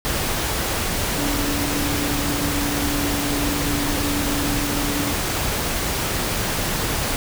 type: tone in noise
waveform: sine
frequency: 288.1 Hz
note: D4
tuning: 33 cents flat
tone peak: -25 dBFS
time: 1.18-5.13 s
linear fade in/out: 0 ms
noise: pink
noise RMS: -23 dBFS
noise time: 0.05-7.16 s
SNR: -5 dB
effects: none